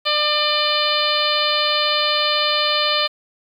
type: harmonic tone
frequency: 598 Hz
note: D5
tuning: 31 cents sharp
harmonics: 1 / 2 / 3 / 4 / 5 / 6 / 7 / 8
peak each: -24 / -23 / -28 / -26 / -23 / -24 / -23 / -28 dBFS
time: 0.05-3.08 s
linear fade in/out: 20 ms
effects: 8-bit